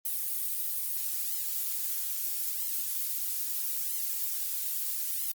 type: noise with flanger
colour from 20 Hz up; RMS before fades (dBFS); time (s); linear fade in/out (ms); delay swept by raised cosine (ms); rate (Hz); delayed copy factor
violet; -32; 0.05-5.32; 5; 0.96 to 6.06; 0.77; +1
effects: Opus 32 kbps